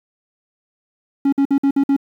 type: tone bursts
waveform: triangle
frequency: 277.2 Hz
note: C#4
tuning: in tune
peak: -10 dBFS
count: 6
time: 1.25-1.965 s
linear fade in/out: 5 ms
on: 75 ms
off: 53 ms
effects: 8-bit